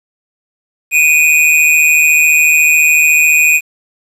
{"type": "tone with amplitude modulation", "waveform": "square", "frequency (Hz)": 2471, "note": "D#7", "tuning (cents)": -13, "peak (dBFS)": -4, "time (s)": [0.91, 3.61], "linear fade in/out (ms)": 50, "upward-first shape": "sine", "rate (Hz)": 154, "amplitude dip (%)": 70, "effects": ["resampled to 32000 Hz", "7-bit"]}